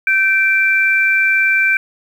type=tone pair together; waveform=sine; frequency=1547.4 / 2349 Hz; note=G6 / D7; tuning=-23 / 0 cents; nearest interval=perfect fifth; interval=723 cents; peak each=-14 / -13 dBFS; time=0.07-1.77 s; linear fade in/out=2 ms; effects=7-bit